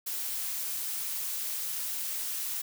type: noise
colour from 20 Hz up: blue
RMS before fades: -34 dBFS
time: 0.06-2.62 s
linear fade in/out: 10 ms
effects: none